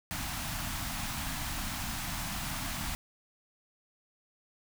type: band-stop noise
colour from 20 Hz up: pink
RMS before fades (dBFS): -36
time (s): 0.11-2.95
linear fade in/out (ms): 0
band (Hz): 290 to 670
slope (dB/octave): 48
effects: none